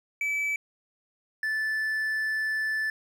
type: tone pair in turn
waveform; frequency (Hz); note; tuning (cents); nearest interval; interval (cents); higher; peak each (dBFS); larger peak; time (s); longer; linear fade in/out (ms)
triangle; 2303 / 1751; D7 / A6; -34 / -9; perfect fourth; 475; first; -24; neither; 0.21-0.56 / 1.43-2.9; second; 2
effects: none